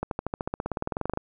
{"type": "accelerating click train", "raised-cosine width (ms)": 1, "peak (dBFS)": -14, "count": 21, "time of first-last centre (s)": [0.03, 1.174], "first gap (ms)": 82, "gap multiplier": 0.96, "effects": []}